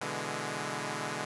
5% pulse chord, E dominant seventh, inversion second, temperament equal, 123.47 / 146.83 / 164.81 / 207.7 Hz, B2 / D3 / E3 / G#3, 0 / 0 / 0 / 0 cents, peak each -29 / -27 / -30 / -27 dBFS, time 0.01-1.25 s, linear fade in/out 5 ms, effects resampled to 24000 Hz

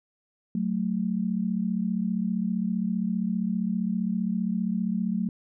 sine tone pair together, 185.92 / 221.1 Hz, F#3 / A3, +9 / +9 cents, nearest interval minor third, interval 300 cents, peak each -27 dBFS, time 0.55-5.29 s, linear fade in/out 2 ms, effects none

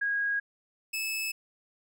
sine / sawtooth tone pair in turn, 1642 / 2607 Hz, G#6 / E7, -20 / -20 cents, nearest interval minor sixth, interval 800 cents, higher second, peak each -26 / -27 dBFS, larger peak first, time 0.01-0.4 / 0.93-1.32 s, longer neither, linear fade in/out 10 ms, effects none

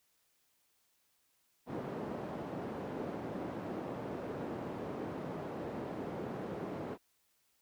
white band-pass noise, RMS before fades -41 dBFS, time 1.66-6.98 s, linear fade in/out 50 ms, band 140 to 490 Hz, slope 12 dB/octave, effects white hiss -75 dBFS RMS until 7.61 s

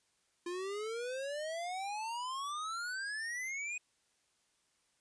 square exponential sweep, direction up, 344.3 to 2503 Hz, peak -38 dBFS, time 0.46-3.78 s, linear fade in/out 5 ms, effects white hiss -75 dBFS RMS until 5 s + resampled to 22050 Hz

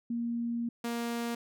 sine / sawtooth tone pair in turn, 235 / 235 Hz, A#3 / A#3, +14 / +14 cents, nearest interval unison, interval 0 cents, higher neither, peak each -30 / -28 dBFS, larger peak second, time 0.1-0.69 / 0.84-1.35 s, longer first, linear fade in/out 5 ms, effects none

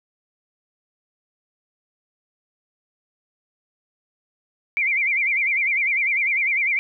sine tone with vibrato, 2217 Hz, C#7, in tune, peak -18 dBFS, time 4.77-6.79 s, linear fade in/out 0 ms, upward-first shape sine, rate 10 Hz, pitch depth 140 cents each way, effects none

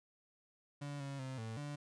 35% pulse tone with pitch steps, 143.7 / 138.7 / 131.4 / 112 / 145.7 Hz, D3 / C#3 / C3 / A2 / D3, -37 / +1 / +8 / +31 / -13 cents, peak -40 dBFS, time 0.81-1.76 s, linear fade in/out 10 ms, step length 190 ms, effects resampled to 22050 Hz

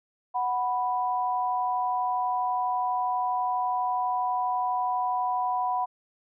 sine tone pair together, 740 / 987.8 Hz, F#5 / B5, 0 / 0 cents, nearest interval perfect fourth, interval 500 cents, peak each -27 dBFS, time 0.34-5.86 s, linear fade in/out 20 ms, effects none

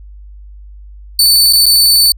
sawtooth tone with dropouts, 4510 Hz, C#8, 29 cents sharp, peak -3 dBFS, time 1.19-2.12 s, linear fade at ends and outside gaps 2 ms, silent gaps 1.527-1.532 / 1.658-1.663 s, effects added 50 Hz sine -31 dBFS peak until 2.17 s

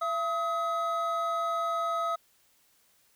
triangle tone pair together, 673.8 / 1272 Hz, E5 / D#6, +38 / +38 cents, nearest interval major seventh, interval 1100 cents, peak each -30 / -27 dBFS, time 0.01-2.16 s, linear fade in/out 10 ms, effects white hiss -66 dBFS RMS until 3.15 s

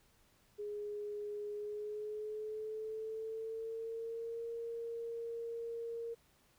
sine tone with pitch glide, 415.3 to 463.5 Hz, G#4 to A#4, 0 to -10 cents, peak -39 dBFS, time 0.58-6.15 s, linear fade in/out 20 ms, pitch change +190 cents, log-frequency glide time 1.52-4.46 s, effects pink hiss -70 dBFS RMS until 6.58 s

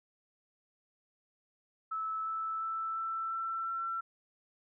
sine tone with pitch steps, 1306 / 1314.3 / 1322.7 / 1331.1 / 1339.6 / 1348.2 Hz, E6 / E6 / E6 / E6 / E6 / E6, -17 / -6 / +5 / +16 / +27 / +39 cents, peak -33 dBFS, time 1.91-4.01 s, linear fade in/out 10 ms, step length 350 ms, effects none

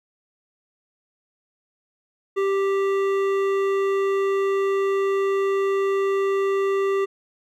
sine tone with hard clipping, 392 Hz, G4, in tune, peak -21 dBFS, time 2.36-7.06 s, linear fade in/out 20 ms, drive 12 dB, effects none

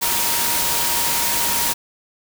sine tone in noise, 940 Hz, A#5, 14 cents sharp, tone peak -28 dBFS, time 0.01-1.74 s, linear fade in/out 20 ms, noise white, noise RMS -20 dBFS, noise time 0.01-1.74 s, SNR -11 dB, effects none

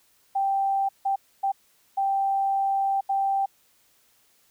sine tone bursts at uneven times, 784 Hz, G5, in tune, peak -21 dBFS, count 5, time 0.35-0.89 / 1.05-1.16 / 1.43-1.52 / 1.97-3.01 / 3.09-3.46 s, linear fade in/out 10 ms, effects white hiss -63 dBFS RMS until 4.5 s

